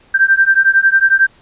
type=beating tone pair; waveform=sine; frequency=1568 / 1579 Hz; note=G6 / G6; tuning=0 / +12 cents; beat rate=11 Hz; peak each=-11 dBFS; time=0.14-1.27 s; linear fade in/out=10 ms; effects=pink hiss -49 dBFS RMS until 1.41 s + resampled to 8000 Hz